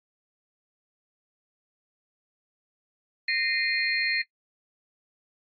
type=tone cluster; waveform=sine; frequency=1846 / 2080 / 2445 / 4224 Hz; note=A#6 / C7 / D#7 / C8; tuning=-17 / -11 / -31 / +16 cents; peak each=-29 dBFS; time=3.28-4.22 s; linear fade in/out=5 ms; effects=noise-tail reverb RT60 0.1 s tail -20 dB re dry + AAC 32 kbps